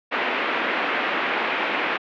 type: band-pass noise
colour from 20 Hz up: white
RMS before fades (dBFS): -24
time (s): 0.11-1.98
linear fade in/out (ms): 20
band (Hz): 250 to 2600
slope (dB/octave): 24
effects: low-pass 4000 Hz 12 dB/octave